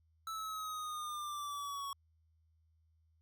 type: exponential sweep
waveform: square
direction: down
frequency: 1318.5 to 1108.7 Hz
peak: -40 dBFS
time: 0.27-1.93 s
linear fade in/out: 2 ms
effects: added 80 Hz sine -69 dBFS peak until 3.21 s